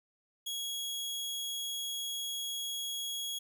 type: tone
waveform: sawtooth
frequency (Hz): 3322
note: G#7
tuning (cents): 0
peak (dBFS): -32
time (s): 0.46-3.39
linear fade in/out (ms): 10
effects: none